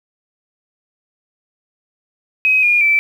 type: tone with pitch steps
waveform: sine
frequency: 2532 / 2426 / 2325 Hz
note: D#7 / D#7 / D7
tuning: +30 / -44 / -18 cents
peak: -10 dBFS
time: 2.45-2.99 s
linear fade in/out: 0 ms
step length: 180 ms
effects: 7-bit